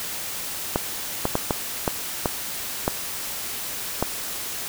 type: clicks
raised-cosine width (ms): 1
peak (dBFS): -6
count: 8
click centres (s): 0.759 / 1.254 / 1.354 / 1.508 / 1.878 / 2.258 / 2.879 / 4.026
effects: white hiss -31 dBFS RMS until 4.68 s